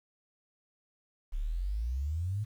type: exponential sweep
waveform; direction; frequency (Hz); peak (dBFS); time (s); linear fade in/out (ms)
sine; up; 33 to 110; -30; 1.32-2.45; 20
effects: 10-bit

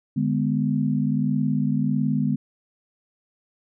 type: chord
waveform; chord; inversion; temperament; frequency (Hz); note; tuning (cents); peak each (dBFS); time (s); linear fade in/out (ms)
sine; G# diminished; second; just; 149.51 / 207.7 / 249.2; D3 / G#3 / B3; +31 / 0 / +16; -24; 0.16-2.36; 10
effects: none

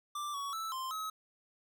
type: tone with pitch steps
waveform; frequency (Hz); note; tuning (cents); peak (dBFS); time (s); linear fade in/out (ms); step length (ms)
square; 1178 / 1123 / 1317 / 1046 / 1280; D6 / C#6 / E6 / C6 / D#6; +5 / +22 / -2 / -1 / +49; -37; 0.15-1.1; 5; 190
effects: none

